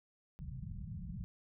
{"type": "low-pass noise", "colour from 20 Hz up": "white", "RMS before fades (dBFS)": -44, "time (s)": [0.39, 1.24], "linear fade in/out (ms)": 0, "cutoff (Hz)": 200, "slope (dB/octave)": 96, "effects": []}